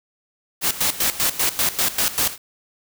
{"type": "noise with tremolo", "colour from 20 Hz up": "white", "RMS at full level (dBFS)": -19, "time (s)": [0.61, 2.38], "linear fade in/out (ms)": 50, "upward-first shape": "square", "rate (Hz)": 5.1, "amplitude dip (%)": 80, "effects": []}